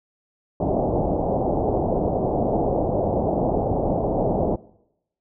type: low-pass noise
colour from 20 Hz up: white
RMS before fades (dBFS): -22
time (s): 0.6-4.56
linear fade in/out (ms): 5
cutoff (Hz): 770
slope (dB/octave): 48
effects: noise-tail reverb RT60 0.8 s tail -21 dB re dry